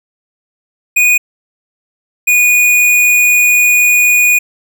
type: tone pair in turn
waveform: square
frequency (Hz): 2470 / 2459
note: D#7 / D#7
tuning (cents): -13 / -21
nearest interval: unison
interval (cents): 8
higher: first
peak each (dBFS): -7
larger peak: neither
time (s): 0.96-1.18 / 2.27-4.39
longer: second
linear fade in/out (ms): 10
effects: none